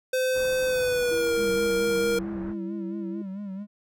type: tone with pitch glide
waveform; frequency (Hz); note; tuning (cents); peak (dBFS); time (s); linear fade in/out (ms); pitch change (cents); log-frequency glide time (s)
square; 514 to 468.6; C5 to A#4; -31 to +9; -23; 0.13-2.19; 5; -160; 0.65-1.35
type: low-pass noise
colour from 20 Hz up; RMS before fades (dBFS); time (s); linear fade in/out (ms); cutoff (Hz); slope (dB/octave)
pink; -42; 0.33-2.55; 50; 1600; 24
type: tone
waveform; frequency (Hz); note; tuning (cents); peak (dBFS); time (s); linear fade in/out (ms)
sine; 333.3; E4; +19; -32; 1.11-3.22; 5
type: tone with vibrato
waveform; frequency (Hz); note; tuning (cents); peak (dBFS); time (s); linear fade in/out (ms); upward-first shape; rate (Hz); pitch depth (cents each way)
triangle; 197.8; G3; +16; -30; 1.36-3.67; 50; sine; 4.5; 82
effects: none